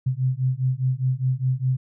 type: beating tone pair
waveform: sine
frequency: 127 / 131.9 Hz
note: B2 / C3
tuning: +49 / +14 cents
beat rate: 4.9 Hz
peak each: -23 dBFS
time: 0.06-1.77 s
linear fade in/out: 10 ms
effects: none